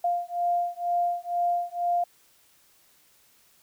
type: beating tone pair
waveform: sine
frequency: 698.5 / 700.6 Hz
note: F5 / F5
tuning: 0 / +5 cents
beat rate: 2.1 Hz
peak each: -27 dBFS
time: 0.04-2.04 s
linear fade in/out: 5 ms
effects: white hiss -61 dBFS RMS until 3.62 s